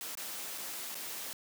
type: noise with dropouts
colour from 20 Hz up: white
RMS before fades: -41 dBFS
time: 0.01-1.33 s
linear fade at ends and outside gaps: 0 ms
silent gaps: 0.151-0.173 / 0.577-0.581 / 0.945-0.953 s
effects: high-pass 200 Hz 12 dB/octave